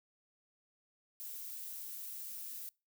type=noise; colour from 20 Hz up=violet; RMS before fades=-45 dBFS; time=1.2-2.69 s; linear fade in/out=0 ms; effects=noise-tail reverb RT60 0.3 s tail -26 dB re dry